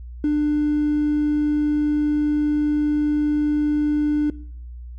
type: tone with hard clipping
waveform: triangle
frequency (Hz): 297.5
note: D4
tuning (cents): +22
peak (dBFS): -17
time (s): 0.24-4.3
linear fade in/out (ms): 2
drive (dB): 4
effects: noise-tail reverb RT60 0.6 s tail -21 dB re dry + added 60 Hz sine -33 dBFS peak until 4.98 s